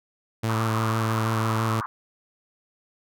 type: tone with vibrato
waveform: sawtooth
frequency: 111.4 Hz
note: A2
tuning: 22 cents sharp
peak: -19 dBFS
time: 0.43-1.81 s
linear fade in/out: 10 ms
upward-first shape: sine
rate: 6 Hz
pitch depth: 17 cents each way
type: band-pass noise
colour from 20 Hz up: white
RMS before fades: -31 dBFS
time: 0.49-1.86 s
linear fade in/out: 0 ms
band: 1000 to 1300 Hz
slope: 48 dB/octave
effects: none